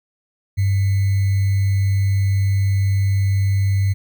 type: tone with sample-and-hold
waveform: sine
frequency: 98 Hz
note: G2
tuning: in tune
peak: -14 dBFS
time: 0.57-3.94 s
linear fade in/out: 20 ms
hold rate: 2100 Hz
effects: none